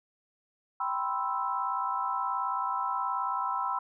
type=chord; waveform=sine; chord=C major seventh; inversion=second; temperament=equal; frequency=784 / 987.8 / 1046.5 / 1318.5 Hz; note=G5 / B5 / C6 / E6; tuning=0 / 0 / 0 / 0 cents; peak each=-36 / -32 / -35 / -33 dBFS; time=0.8-3.79 s; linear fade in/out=5 ms; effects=none